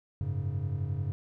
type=chord; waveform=triangle; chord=F# suspended second; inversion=none; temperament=equal; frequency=92.5 / 103.83 / 138.59 Hz; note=F#2 / G#2 / C#3; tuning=0 / 0 / 0 cents; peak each=-32 dBFS; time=0.21-1.12 s; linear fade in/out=0 ms; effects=none